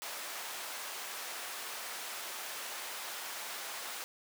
pink high-pass noise, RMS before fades -42 dBFS, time 0.02-4.04 s, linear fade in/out 0 ms, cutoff 790 Hz, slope 12 dB/octave, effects none

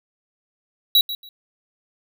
square tone with echo, 3893 Hz, B7, 26 cents flat, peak -12 dBFS, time 0.95-1.01 s, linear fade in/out 2 ms, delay 140 ms, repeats 2, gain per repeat -14 dB, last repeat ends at 1.29 s, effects none

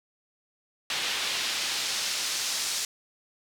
pink noise with band-pass filter sweep, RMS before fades -30 dBFS, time 0.9-2.85 s, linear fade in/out 2 ms, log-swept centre 3200 to 6000 Hz, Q 1.1, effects none

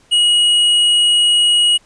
sine tone with tanh clipping, 2900 Hz, F#7, 35 cents flat, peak -11 dBFS, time 0.11-1.78 s, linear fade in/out 20 ms, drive 11 dB, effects pink hiss -52 dBFS RMS until 1.85 s + resampled to 22050 Hz

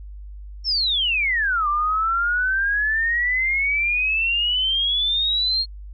sine exponential two-way sweep, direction down then up, 5520 to 1171 to 4277 Hz, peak -18 dBFS, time 0.64-5.66 s, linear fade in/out 50 ms, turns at 1.68 s, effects added 50 Hz sine -34 dBFS peak until 5.93 s

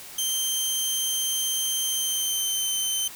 15% pulse tone with pitch glide, 3136 to 3087 Hz, G7 to G7, 0 to -27 cents, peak -17 dBFS, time 0.18-3.08 s, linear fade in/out 5 ms, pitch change -27 cents, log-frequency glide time 1.83-2.72 s, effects white hiss -42 dBFS RMS until 3.15 s

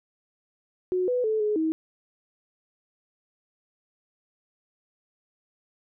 sine tone with pitch steps, 366.2 / 496.2 / 435.9 / 422.4 / 318.5 Hz, F#4 / B4 / A4 / G#4 / D#4, -18 / +8 / -16 / +29 / +41 cents, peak -22 dBFS, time 0.92-1.72 s, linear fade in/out 0 ms, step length 160 ms, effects none

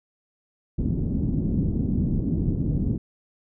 white low-pass noise, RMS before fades -24 dBFS, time 0.78-2.98 s, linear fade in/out 10 ms, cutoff 250 Hz, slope 24 dB/octave, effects none

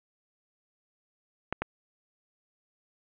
clicks, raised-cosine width 0.5 ms, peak -14 dBFS, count 2, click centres 1.526 / 1.62 s, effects resampled to 8000 Hz + 9-bit

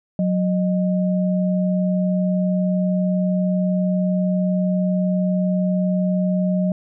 sine tone pair together, 183.7 / 616.3 Hz, F#3 / D#5, -12 / -17 cents, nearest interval octave + major sixth, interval 2095 cents, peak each -17 / -25 dBFS, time 0.19-6.72 s, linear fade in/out 2 ms, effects none

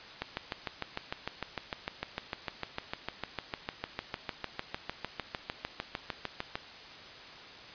click train, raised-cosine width 0.3 ms, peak -17 dBFS, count 43, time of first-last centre 0.22-6.555 s, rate 6.63 Hz, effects white hiss -48 dBFS RMS until 7.74 s + resampled to 11025 Hz

